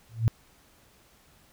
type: tone with exponential growth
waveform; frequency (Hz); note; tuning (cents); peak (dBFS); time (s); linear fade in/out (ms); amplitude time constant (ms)
sine; 113.7; A#2; -43; -15; 0.09-0.28; 0; 41
effects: pink hiss -60 dBFS RMS until 1.52 s